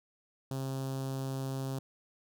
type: tone with notch filter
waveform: sawtooth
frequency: 133.9 Hz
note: C3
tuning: 40 cents sharp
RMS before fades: -36 dBFS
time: 0.51-1.79 s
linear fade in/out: 2 ms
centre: 2100 Hz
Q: 0.74
effects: none